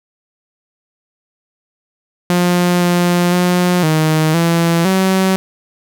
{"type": "tone with pitch steps", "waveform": "sawtooth", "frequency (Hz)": [177, 175.8, 178.7, 156.8, 168.1, 189.4], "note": ["F3", "F3", "F3", "D#3", "E3", "F#3"], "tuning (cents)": [23, 12, 40, 14, 34, 41], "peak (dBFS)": -7, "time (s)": [2.3, 5.36], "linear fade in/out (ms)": 0, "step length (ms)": 510, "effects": []}